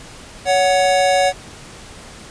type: tone pair together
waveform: square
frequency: 560.7 / 740 Hz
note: C#5 / F#5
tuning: +20 / 0 cents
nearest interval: perfect fourth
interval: 480 cents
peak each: -16 dBFS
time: 0.45-1.33 s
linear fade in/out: 50 ms
effects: pink hiss -38 dBFS RMS until 2.3 s + resampled to 22050 Hz